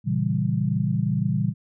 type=chord; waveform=sine; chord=A# diminished seventh; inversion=none; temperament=equal; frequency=116.54 / 138.59 / 164.81 / 196 Hz; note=A#2 / C#3 / E3 / G3; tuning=0 / 0 / 0 / 0 cents; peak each=-26 dBFS; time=0.04-1.54 s; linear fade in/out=50 ms; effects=none